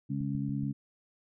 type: harmonic tone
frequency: 69.3 Hz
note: C#2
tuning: in tune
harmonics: 2 / 3 / 4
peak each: -33 / -35 / -36 dBFS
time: 0.09-0.73 s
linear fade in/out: 20 ms
type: click train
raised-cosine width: 5 ms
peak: -32 dBFS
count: 4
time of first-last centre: 0.21-0.634 s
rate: 7.08 Hz
effects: none